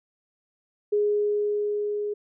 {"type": "tone with level ramp", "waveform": "sine", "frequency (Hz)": 415.3, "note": "G#4", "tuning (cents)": 0, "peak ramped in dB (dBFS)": [-19, -26], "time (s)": [0.92, 2.14], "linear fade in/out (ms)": 10, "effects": []}